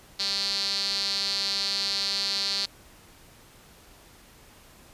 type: tone with band-pass filter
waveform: sawtooth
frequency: 197.7 Hz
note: G3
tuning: 15 cents sharp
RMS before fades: -28 dBFS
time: 0.19-2.66 s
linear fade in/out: 10 ms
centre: 4400 Hz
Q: 7.8
effects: pink hiss -53 dBFS RMS until 4.93 s + resampled to 32000 Hz

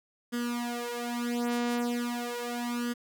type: tone with flanger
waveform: sawtooth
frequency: 240 Hz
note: B3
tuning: 49 cents flat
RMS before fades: -32 dBFS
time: 0.32-2.94 s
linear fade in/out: 20 ms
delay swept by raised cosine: 0.61 to 4.21 ms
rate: 0.38 Hz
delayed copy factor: +0.95
effects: 9-bit

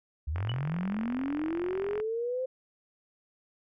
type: linear sweep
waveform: sine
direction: up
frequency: 67.7 to 523.3 Hz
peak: -29 dBFS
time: 0.27-2.46 s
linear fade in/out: 10 ms
type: click train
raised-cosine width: 0.5 ms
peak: -24 dBFS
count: 74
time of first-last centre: 0.36-2 s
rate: 44.5 Hz
type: tone with exponential decay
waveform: sine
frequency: 2960 Hz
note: F#7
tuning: in tune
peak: -32 dBFS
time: 0.49-0.56 s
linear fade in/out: 5 ms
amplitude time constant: 15 ms
effects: none

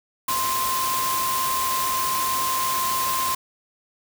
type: tone in noise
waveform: sine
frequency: 1046.5 Hz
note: C6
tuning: in tune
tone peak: -23 dBFS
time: 0.28-3.35 s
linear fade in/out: 5 ms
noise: white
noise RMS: -27 dBFS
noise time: 0.28-3.35 s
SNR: +1 dB
effects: none

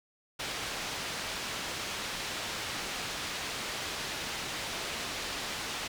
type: low-pass noise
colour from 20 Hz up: white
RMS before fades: -37 dBFS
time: 0.39-5.88 s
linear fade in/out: 10 ms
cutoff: 4500 Hz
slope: 12 dB/octave
effects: none

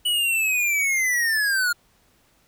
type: linear sweep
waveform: square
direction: down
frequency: 2960 to 1408 Hz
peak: -20 dBFS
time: 0.05-1.73 s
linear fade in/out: 10 ms
effects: pink hiss -61 dBFS RMS until 2.47 s

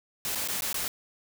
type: noise with dropouts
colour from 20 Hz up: white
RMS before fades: -31 dBFS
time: 0.25-0.88 s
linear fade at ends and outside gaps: 1 ms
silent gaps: 0.35-0.355 / 0.476-0.485 / 0.608-0.621 / 0.729-0.743 s
effects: none

